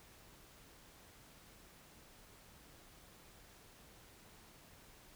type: silence
effects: pink hiss -61 dBFS RMS until 5.15 s